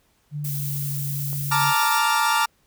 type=tone with pitch glide; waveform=sine; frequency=147.4 to 141.23 Hz; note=D3 to C#3; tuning=+7 to +33 cents; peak=-26 dBFS; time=0.31-1.74 s; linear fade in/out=50 ms; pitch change=-74 cents; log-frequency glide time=0.45-0.52 s
type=noise; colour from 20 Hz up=violet; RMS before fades=-31 dBFS; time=0.44-1.99 s; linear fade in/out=10 ms
type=click; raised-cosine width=1 ms; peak=-27 dBFS; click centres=1.33 s
type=chord; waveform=40% pulse; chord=Bb major seventh; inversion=third; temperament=equal with one note detuned; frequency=877 / 932.3 / 1174.7 / 1396.9 Hz; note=A5 / Bb5 / D6 / F6; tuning=-6 / 0 / 0 / 0 cents; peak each=-23 dBFS; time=1.51-2.46 s; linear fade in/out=10 ms
effects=pink hiss -64 dBFS RMS until 2.66 s